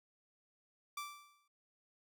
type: tone with exponential decay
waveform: sawtooth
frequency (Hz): 1169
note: D6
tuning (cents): -8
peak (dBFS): -35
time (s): 0.97-1.48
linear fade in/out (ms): 5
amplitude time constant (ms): 110
effects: none